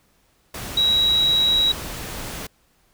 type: tone in noise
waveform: sine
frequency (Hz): 3863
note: B7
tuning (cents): -39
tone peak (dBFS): -15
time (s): 0.77-1.72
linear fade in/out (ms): 5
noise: pink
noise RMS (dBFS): -32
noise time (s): 0.54-2.47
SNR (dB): +14
effects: pink hiss -62 dBFS RMS until 2.93 s